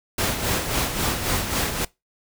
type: noise with tremolo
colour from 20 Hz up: pink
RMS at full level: -22 dBFS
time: 0.18-1.85 s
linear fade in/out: 5 ms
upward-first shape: sine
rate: 3.7 Hz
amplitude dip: 55%
effects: noise-tail reverb RT60 0.2 s tail -22 dB re dry